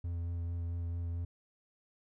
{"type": "tone with vibrato", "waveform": "triangle", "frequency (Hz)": 85.5, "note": "F2", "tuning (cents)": -36, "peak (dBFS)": -32, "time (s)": [0.04, 1.25], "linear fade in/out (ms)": 5, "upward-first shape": "sine", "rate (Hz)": 4.5, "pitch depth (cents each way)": 15, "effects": []}